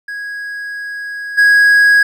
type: tone with level steps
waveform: triangle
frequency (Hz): 1655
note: G#6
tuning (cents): -6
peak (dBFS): -20 / -4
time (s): 0.08-2.03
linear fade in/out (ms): 5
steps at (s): 1.37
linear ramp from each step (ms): 20
effects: none